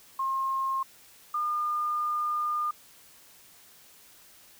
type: tone pair in turn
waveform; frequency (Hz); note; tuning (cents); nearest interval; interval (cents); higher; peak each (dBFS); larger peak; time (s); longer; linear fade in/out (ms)
sine; 1069 / 1210.9; C6 / D#6; +37 / -47; major second; 216; second; -26; neither; 0.19-0.83 / 1.34-2.71; second; 5
effects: white hiss -55 dBFS RMS until 4.59 s